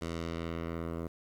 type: tone with low-pass filter sweep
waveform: 10% pulse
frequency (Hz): 83.3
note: E2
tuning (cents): +19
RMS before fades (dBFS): -37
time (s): 0.01-1.08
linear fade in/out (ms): 10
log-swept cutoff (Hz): 9300 to 950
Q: 0.74
effects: 9-bit